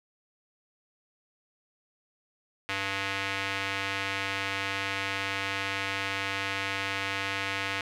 square tone with band-pass filter, 97.8 Hz, G2, 4 cents flat, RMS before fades -32 dBFS, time 2.69-7.81 s, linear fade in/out 0 ms, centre 2300 Hz, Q 1.6, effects none

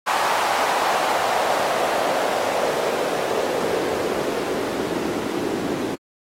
white noise with band-pass filter sweep, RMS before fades -23 dBFS, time 0.06-5.96 s, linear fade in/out 20 ms, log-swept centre 900 to 290 Hz, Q 2.4, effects AAC 48 kbps

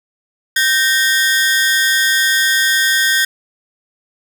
sawtooth ring-modulated tone, 1704 Hz, G#6, 44 cents sharp, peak -5 dBFS, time 0.56-3.25 s, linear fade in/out 5 ms, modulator 147 Hz, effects none

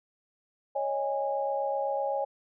sine chord, C# suspended second, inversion none, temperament equal with one note detuned, 554.4 / 622.3 / 821.5 Hz, C#5 / D#5 / G#5, 0 / 0 / -19 cents, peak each -30 / -35 / -31 dBFS, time 0.75-2.25 s, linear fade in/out 10 ms, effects none

